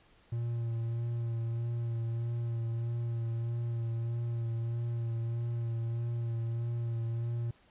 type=tone with vibrato; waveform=triangle; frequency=116.54 Hz; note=A#2; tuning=in tune; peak=-29 dBFS; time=0.32-7.51 s; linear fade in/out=5 ms; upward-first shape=sine; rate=1.6 Hz; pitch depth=22 cents each way; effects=pink hiss -64 dBFS RMS until 7.7 s + resampled to 8000 Hz